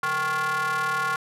square ring-modulated tone, 158.6 Hz, D#3, 33 cents sharp, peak -21 dBFS, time 0.03-1.16 s, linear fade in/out 2 ms, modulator 1250 Hz, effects resampled to 32000 Hz

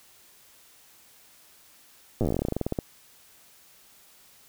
slowing click train, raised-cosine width 2 ms, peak -13 dBFS, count 22, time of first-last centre 2.21-2.788 s, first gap 8 ms, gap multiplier 1.11, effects white hiss -56 dBFS RMS until 4.48 s

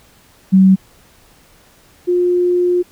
sine tone pair in turn, 190 / 355.8 Hz, F#3 / F4, +46 / +32 cents, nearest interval major seventh, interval 1086 cents, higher second, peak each -5 / -11 dBFS, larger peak first, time 0.52-0.76 / 2.07-2.83 s, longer second, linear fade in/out 20 ms, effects pink hiss -49 dBFS RMS until 2.91 s

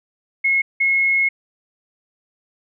sine tone bursts at uneven times, 2170 Hz, C#7, 37 cents flat, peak -14 dBFS, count 2, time 0.44-0.62 / 0.8-1.29 s, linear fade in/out 10 ms, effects none

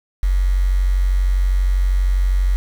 sine tone with quantisation, 46.25 Hz, F#1, in tune, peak -13 dBFS, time 0.23-2.56 s, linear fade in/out 0 ms, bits 6, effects none

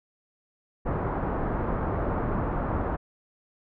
pink low-pass noise, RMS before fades -28 dBFS, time 0.85-2.97 s, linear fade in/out 20 ms, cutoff 1300 Hz, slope 24 dB/octave, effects none

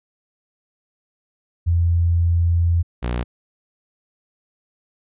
sine / sawtooth tone pair in turn, 85.2 / 60.39 Hz, F2 / B1, -42 / -38 cents, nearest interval tritone, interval 596 cents, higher first, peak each -14 / -17 dBFS, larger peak first, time 1.66-2.83 / 3.02-3.24 s, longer first, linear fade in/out 20 ms, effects resampled to 8000 Hz

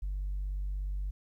sine tone, 48.42 Hz, G1, 21 cents flat, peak -30 dBFS, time 0.02-1.11 s, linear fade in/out 10 ms, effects tanh soft clip ceiling -29 dBFS + 12-bit

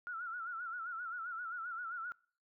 sine tone with vibrato, 1391 Hz, F6, 7 cents flat, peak -39 dBFS, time 0.07-2.12 s, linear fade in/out 0 ms, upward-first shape sine, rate 7.6 Hz, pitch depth 100 cents each way, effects noise-tail reverb RT60 0.5 s tail -25 dB re dry

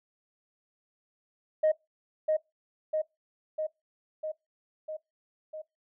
sine tone with echo, 622.3 Hz, D#5, in tune, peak -19 dBFS, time 1.63-1.72 s, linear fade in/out 10 ms, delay 650 ms, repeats 6, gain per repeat -3 dB, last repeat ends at 5.62 s, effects noise-tail reverb RT60 0.2 s tail -23 dB re dry + tanh soft clip ceiling -18 dBFS

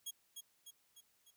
15% pulse tone with echo, 3300 Hz, G#7, 12 cents flat, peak -34 dBFS, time 0.06-0.11 s, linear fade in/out 10 ms, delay 300 ms, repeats 4, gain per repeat -5 dB, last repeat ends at 1.31 s, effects white hiss -75 dBFS RMS until 1.36 s

